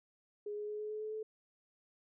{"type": "tone with pitch steps", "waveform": "sine", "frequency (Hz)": [415.3, 418.4, 421.6, 424.8, 428, 431.2, 434.4], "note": ["G#4", "G#4", "G#4", "G#4", "A4", "A4", "A4"], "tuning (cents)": [0, 13, 26, 39, -48, -35, -22], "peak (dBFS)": -38, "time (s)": [0.46, 1.23], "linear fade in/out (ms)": 5, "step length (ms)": 110, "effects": []}